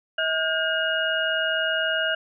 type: tone cluster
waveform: sine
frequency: 640 / 1434 / 1595 / 2864 Hz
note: D#5 / F6 / G6 / F7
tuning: +49 / +45 / +30 / +43 cents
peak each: -27 dBFS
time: 0.18-2.15 s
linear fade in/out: 5 ms
effects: none